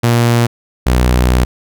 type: tone pair in turn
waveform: sawtooth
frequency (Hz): 118.4 / 61.93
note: A#2 / B1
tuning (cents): +27 / +5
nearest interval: major seventh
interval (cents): 1122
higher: first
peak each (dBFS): -5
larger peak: neither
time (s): 0.03-0.47 / 0.86-1.45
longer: second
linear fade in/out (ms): 10
effects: none